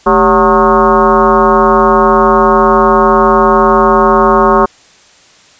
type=tone with frequency modulation; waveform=sine; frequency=740 Hz; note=F#5; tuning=in tune; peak=-4 dBFS; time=0.06-4.66 s; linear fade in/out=10 ms; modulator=174 Hz; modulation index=3; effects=white hiss -43 dBFS RMS until 5.59 s + resampled to 16000 Hz